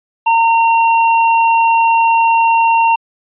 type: tone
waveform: square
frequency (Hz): 915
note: A#5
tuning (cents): -32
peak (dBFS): -9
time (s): 0.26-2.96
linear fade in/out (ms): 10
effects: resampled to 8000 Hz